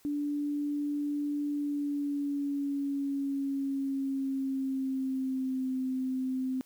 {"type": "tone with pitch glide", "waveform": "sine", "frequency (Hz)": [291.2, 259.4], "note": ["D4", "C4"], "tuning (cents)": [-15, -15], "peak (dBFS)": -29, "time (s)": [0.05, 6.61], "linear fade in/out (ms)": 0, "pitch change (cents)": -200, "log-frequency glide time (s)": [1.49, 5.71], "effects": ["white hiss -63 dBFS RMS until 6.65 s"]}